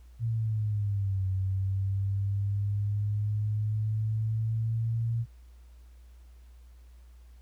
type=exponential two-way sweep; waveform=sine; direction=down then up; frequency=116.2 to 94.4 to 116.2 Hz; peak=-26 dBFS; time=0.19-5.26 s; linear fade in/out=50 ms; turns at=1.27 s; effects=added 60 Hz sine -49 dBFS peak until 7.41 s + pink hiss -68 dBFS RMS until 7.41 s